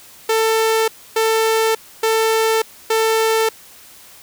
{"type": "tone bursts", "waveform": "sawtooth", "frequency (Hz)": 445.1, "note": "A4", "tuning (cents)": 20, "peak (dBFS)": -10, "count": 4, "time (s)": [0.29, 3.49], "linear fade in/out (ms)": 5, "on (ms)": 590, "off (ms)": 280, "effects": ["white hiss -43 dBFS RMS until 4.22 s"]}